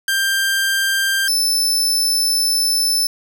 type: tone pair in turn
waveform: sawtooth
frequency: 1584 / 5276 Hz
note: G6 / E8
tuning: +18 / +1 cents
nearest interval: octave + major sixth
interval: 2083 cents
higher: second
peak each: -12 dBFS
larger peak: neither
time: 0.08-1.28 / 1.28-3.07 s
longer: second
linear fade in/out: 2 ms
effects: none